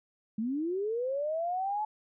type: linear sweep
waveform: sine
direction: up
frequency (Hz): 207.7 to 864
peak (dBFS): -29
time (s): 0.38-1.85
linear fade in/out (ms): 5
effects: none